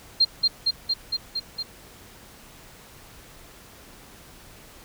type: tone with echo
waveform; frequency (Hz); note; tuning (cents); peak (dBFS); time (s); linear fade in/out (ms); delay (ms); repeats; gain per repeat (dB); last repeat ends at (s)
sine; 4193; C8; +3; -14; 0.2-0.25; 10; 230; 6; -2; 1.63
effects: pink hiss -48 dBFS RMS until 4.84 s